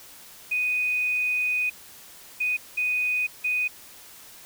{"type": "tone bursts at uneven times", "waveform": "sine", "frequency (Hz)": 2489, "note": "D#7", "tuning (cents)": 0, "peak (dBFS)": -22, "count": 4, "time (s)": [[0.51, 1.7], [2.4, 2.57], [2.77, 3.27], [3.44, 3.68]], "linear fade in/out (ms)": 10, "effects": ["white hiss -47 dBFS RMS until 4.45 s"]}